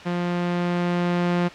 sawtooth tone with level ramp, 175.5 Hz, F3, 9 cents sharp, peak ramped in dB -19 to -15 dBFS, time 0.05-1.49 s, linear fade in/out 20 ms, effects white hiss -40 dBFS RMS until 1.54 s + low-pass 3000 Hz 12 dB/octave

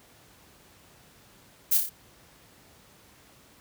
violet noise with echo, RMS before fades -22 dBFS, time 1.71-1.78 s, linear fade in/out 10 ms, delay 29 ms, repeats 4, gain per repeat -4 dB, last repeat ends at 1.896 s, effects pink hiss -56 dBFS RMS until 3.6 s + high-pass 60 Hz 12 dB/octave

